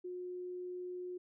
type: tone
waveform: sine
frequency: 360.7 Hz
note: F#4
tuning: 44 cents flat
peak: -40 dBFS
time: 0.04-1.18 s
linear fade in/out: 10 ms
effects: none